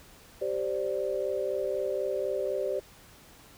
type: chord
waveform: sine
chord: G suspended fourth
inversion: none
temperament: equal with one note detuned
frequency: 390.2 / 523.3 / 587.3 Hz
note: G4 / C5 / D5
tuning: -8 / 0 / 0 cents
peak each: -32 dBFS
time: 0.41-2.8 s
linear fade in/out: 10 ms
effects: pink hiss -54 dBFS RMS until 3.57 s